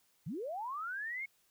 sine linear sweep, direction up, 122.3 to 2209 Hz, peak -37 dBFS, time 0.26-1.26 s, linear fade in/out 10 ms, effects white hiss -72 dBFS RMS until 1.5 s

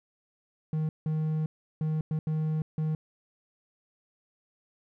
triangle tone bursts at uneven times, 156.1 Hz, D#3, 6 cents sharp, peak -24 dBFS, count 6, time 0.73-0.89 / 1.06-1.46 / 1.81-2.01 / 2.11-2.19 / 2.27-2.62 / 2.78-2.95 s, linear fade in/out 2 ms, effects none

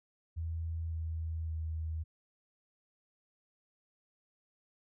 sine tone with pitch steps, 82 / 80.92 / 79.85 Hz, E2 / E2 / D#2, -9 / -32 / +45 cents, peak -34 dBFS, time 0.36-2.04 s, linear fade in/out 20 ms, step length 560 ms, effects none

